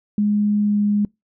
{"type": "tone with pitch glide", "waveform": "sine", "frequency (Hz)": [207.7, 206.4], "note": ["G#3", "G#3"], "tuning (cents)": [0, -10], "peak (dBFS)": -15, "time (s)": [0.18, 1.05], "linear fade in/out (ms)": 2, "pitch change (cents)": -10, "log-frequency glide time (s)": [0.61, 0.78], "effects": ["noise-tail reverb RT60 0.2 s tail -26 dB re dry"]}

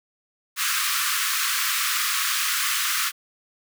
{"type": "high-pass noise", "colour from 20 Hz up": "pink", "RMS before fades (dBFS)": -24, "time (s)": [0.56, 3.12], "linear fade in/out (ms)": 50, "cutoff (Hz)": 1100, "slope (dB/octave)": 96, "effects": []}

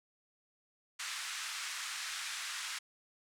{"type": "band-pass noise", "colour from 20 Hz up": "pink", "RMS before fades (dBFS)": -41, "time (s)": [0.99, 2.79], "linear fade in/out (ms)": 10, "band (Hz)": [1300, 9100], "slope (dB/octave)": 24, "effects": []}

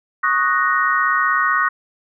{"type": "chord", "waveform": "sine", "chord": "D# minor seventh", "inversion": "third", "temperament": "equal", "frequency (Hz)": [1108.7, 1244.5, 1480, 1864.7], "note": ["C#6", "D#6", "F#6", "A#6"], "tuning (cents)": [0, 0, 0, 0], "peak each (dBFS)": -20, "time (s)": [0.23, 1.69], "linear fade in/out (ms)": 10, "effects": []}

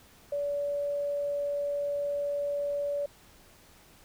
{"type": "tone", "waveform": "sine", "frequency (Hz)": 574, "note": "D5", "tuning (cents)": -40, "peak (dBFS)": -28, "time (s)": [0.32, 3.06], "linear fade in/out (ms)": 5, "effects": ["pink hiss -57 dBFS RMS until 4.04 s"]}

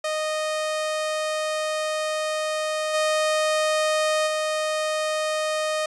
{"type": "tone with level steps", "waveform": "sawtooth", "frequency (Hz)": 619, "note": "D#5", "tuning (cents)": -9, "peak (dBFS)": [-20, -16, -19], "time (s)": [0.04, 5.86], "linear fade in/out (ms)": 5, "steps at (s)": [2.93, 4.26], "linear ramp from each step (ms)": 20, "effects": ["resampled to 24000 Hz"]}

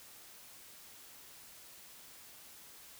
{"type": "silence", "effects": ["white hiss -55 dBFS RMS until 2.99 s"]}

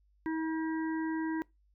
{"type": "harmonic tone", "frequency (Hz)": 320, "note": "D#4", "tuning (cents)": 49, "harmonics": [1, 3, 5, 6], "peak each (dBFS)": [-31, -41, -45, -47], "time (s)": [0.26, 1.42], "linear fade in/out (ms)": 0, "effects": ["noise-tail reverb RT60 0.2 s tail -23 dB re dry", "added 50 Hz sine -65 dBFS peak until 1.74 s"]}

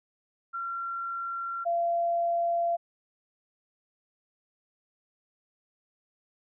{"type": "tone pair in turn", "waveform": "sine", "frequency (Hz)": [1369, 684.5], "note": ["F6", "F5"], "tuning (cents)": [-35, -35], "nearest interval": "octave", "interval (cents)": 1200, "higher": "first", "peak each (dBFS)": [-31, -24], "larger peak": "second", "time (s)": [[0.53, 1.65], [1.65, 2.77]], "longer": "neither", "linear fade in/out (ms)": 20, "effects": []}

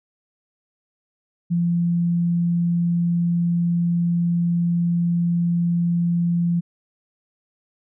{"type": "tone", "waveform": "sine", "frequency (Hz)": 171.8, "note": "F3", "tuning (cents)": -28, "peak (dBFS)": -17, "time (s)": [1.5, 6.61], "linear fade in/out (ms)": 20, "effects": []}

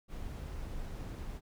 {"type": "noise", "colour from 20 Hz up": "brown", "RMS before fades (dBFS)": -41, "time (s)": [0.08, 1.41], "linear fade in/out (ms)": 50, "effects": []}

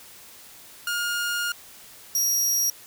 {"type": "tone pair in turn", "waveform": "sawtooth", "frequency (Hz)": [1420, 5680], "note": ["F6", "F8"], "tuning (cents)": [28, 28], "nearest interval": "2 octaves", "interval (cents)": 2400, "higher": "second", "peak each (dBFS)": [-21, -18], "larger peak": "second", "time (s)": [[0.87, 1.52], [2.15, 2.7]], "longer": "first", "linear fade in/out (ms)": 2, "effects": ["white hiss -47 dBFS RMS until 2.86 s"]}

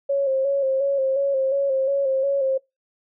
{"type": "tone with vibrato", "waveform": "sine", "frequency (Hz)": 544, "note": "C#5", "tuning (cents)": -33, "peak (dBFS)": -18, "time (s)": [0.09, 2.58], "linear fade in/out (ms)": 10, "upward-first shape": "square", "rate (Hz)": 2.8, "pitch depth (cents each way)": 38, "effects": ["noise-tail reverb RT60 0.2 s tail -24 dB re dry"]}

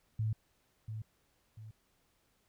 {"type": "tone with echo", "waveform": "sine", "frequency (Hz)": 109.3, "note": "A2", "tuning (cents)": -11, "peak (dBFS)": -30, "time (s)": [0.19, 0.33], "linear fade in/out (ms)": 5, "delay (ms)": 690, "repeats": 2, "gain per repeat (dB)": -8, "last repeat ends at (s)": 1.71, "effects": ["pink hiss -74 dBFS RMS until 2.48 s"]}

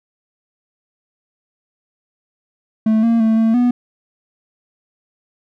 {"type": "tone with pitch steps", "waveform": "triangle", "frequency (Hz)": [219.2, 230.4, 222.1, 224.3, 244.8], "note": ["A3", "A#3", "A3", "A3", "B3"], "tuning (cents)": [-6, -20, 16, 34, -15], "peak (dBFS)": -9, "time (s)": [2.86, 3.71], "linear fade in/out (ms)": 5, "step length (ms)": 170, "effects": []}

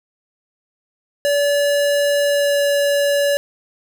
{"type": "tone with pitch glide", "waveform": "square", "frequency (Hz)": [574, 570.4], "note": ["D5", "C#5"], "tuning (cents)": [-40, 49], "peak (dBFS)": -15, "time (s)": [1.25, 3.37], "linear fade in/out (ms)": 0, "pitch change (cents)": -11, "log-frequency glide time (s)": [2.23, 2.61], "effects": []}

